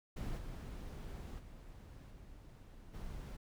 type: noise with level steps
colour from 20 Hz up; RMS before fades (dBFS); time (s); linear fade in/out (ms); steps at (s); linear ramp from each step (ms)
brown; -41 / -46 / -53 / -55 / -46; 0.16-3.37; 10; 0.37 / 1.38 / 2.1 / 2.93; 20
effects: none